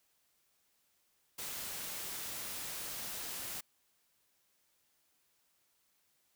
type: noise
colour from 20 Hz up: white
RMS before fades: -42 dBFS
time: 1.38-3.61 s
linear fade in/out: 10 ms
effects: white hiss -75 dBFS RMS until 6.35 s